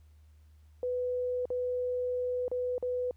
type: tone with dropouts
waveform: sine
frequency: 497.4 Hz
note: B4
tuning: 12 cents sharp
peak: -29 dBFS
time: 0.83-3.11 s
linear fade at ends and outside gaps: 1 ms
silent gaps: 1.455-1.503 / 2.481-2.515 / 2.781-2.826 s
effects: added 76 Hz sine -55 dBFS peak until 3.16 s + pink hiss -74 dBFS RMS until 3.16 s